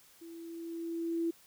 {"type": "tone with level ramp", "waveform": "sine", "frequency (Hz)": 333.6, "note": "E4", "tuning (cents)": 21, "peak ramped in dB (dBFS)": [-46, -28], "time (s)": [0.21, 1.31], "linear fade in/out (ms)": 10, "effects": ["white hiss -61 dBFS RMS until 1.46 s"]}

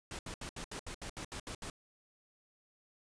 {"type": "noise bursts", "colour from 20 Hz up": "pink", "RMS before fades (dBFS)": -43, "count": 11, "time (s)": [0.11, 1.7], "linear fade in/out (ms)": 2, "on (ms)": 80, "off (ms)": 71, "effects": ["resampled to 22050 Hz"]}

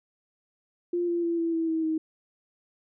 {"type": "tone with pitch steps", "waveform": "sine", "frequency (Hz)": [349.2, 343.6, 338.1, 332.7, 327.3, 322.1, 316.9], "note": ["F4", "F4", "E4", "E4", "E4", "E4", "D#4"], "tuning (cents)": [0, -28, 44, 16, -12, -40, 32], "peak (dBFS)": -24, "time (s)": [0.93, 1.98], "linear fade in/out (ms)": 5, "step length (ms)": 150, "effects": []}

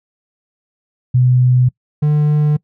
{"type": "tone pair in turn", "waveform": ["sine", "triangle"], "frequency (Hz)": [125.8, 149.62], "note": ["B2", "D3"], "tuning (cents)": [32, 33], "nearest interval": "minor third", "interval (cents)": 301, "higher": "second", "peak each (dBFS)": -8, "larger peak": "neither", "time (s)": [[1.14, 1.69], [2.02, 2.57]], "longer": "neither", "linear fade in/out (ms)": 10, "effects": ["noise-tail reverb RT60 0.1 s tail -24 dB re dry"]}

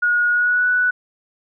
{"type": "tone with pitch glide", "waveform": "sine", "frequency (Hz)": [1445, 1481.3], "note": ["F#6", "F#6"], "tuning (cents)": [-41, 2], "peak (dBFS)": -14, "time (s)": [0.02, 0.91], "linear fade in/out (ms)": 10, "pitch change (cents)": 43, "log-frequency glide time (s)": [0.3, 0.68], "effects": []}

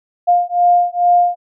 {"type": "beating tone pair", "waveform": "sine", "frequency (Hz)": [704, 706.3], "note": ["F5", "F5"], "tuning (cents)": [14, 19], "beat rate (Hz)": 2.3, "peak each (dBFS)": -13, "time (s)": [0.27, 1.36], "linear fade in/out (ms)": 20, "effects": []}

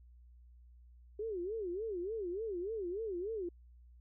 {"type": "tone with vibrato", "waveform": "sine", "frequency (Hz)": 396.1, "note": "G4", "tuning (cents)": 18, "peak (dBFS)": -36, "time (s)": [1.19, 3.49], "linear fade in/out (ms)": 5, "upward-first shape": "sine", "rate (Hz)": 3.4, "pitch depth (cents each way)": 240, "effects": ["added 60 Hz sine -56 dBFS peak until 4 s"]}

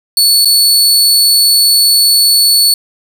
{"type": "tone with dropouts", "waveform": "sawtooth", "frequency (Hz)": 4435, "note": "C#8", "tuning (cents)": 0, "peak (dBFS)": -3, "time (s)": [0.17, 2.74], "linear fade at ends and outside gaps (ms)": 2, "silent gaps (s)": [0.448, 0.455], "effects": []}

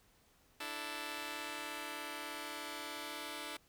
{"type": "chord", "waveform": "5% pulse", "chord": "D suspended second", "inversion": "none", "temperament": "just", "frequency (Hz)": [293.7, 330.4, 440.5], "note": ["D4", "E4", "A4"], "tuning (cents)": [0, 4, 2], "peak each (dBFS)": [-34, -35, -37], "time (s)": [0.6, 3.57], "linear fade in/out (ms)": 5, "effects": ["pink hiss -69 dBFS RMS until 3.68 s"]}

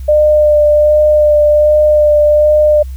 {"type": "tone with vibrato", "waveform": "sine", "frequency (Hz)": 600, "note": "D5", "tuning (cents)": 37, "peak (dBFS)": -5, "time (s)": [0.08, 2.83], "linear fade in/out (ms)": 10, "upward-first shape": "sine", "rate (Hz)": 1.3, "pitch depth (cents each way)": 14, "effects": ["added 65 Hz sine -21 dBFS peak until 2.96 s", "white hiss -47 dBFS RMS until 2.96 s"]}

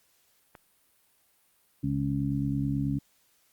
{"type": "click", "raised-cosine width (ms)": 0.5, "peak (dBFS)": -31, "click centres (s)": 0.552}
{"type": "harmonic tone", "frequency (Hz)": 69.3, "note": "C#2", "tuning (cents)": 0, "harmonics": [1, 2, 3, 4], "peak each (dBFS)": [-39, -29, -34, -30], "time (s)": [1.83, 2.99], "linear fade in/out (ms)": 10}
{"effects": ["white hiss -67 dBFS RMS until 3.52 s", "Opus 48 kbps"]}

